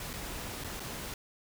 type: noise with dropouts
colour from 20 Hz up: pink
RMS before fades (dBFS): -40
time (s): 0-1.14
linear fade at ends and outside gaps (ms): 2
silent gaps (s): 0.132-0.136 / 0.639-0.644 / 0.797-0.802
effects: none